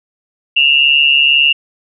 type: tone pair together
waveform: sine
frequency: 2707 / 2849 Hz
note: E7 / F7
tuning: +45 / +34 cents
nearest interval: minor second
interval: 89 cents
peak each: -10 dBFS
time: 0.56-1.53 s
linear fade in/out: 10 ms
effects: none